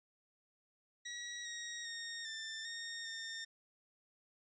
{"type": "tone with pitch steps", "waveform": "15% pulse", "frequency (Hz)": [1916, 1886, 1850, 1782, 1844, 1818], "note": ["A#6", "A#6", "A#6", "A6", "A#6", "A#6"], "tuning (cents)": [47, 20, -14, 22, -19, -44], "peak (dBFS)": -36, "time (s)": [1.05, 3.45], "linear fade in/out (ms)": 10, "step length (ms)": 400, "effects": ["resampled to 16000 Hz"]}